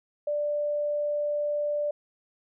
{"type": "tone", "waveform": "sine", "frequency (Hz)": 589, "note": "D5", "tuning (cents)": 5, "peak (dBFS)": -25, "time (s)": [0.27, 1.91], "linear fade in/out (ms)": 5, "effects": []}